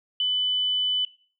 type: tone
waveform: sine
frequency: 3000 Hz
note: F#7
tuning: 23 cents sharp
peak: -21 dBFS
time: 0.2-1.05 s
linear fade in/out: 2 ms
effects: noise-tail reverb RT60 0.4 s tail -19 dB re dry